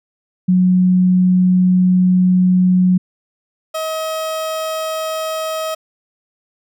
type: tone pair in turn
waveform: sine / 30% pulse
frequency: 182.8 / 635.4 Hz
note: F#3 / D#5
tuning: -21 / +36 cents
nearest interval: octave + minor seventh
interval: 2157 cents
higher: second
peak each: -9 / -17 dBFS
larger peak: first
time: 0.48-2.98 / 3.74-5.75 s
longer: first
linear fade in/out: 10 ms
effects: none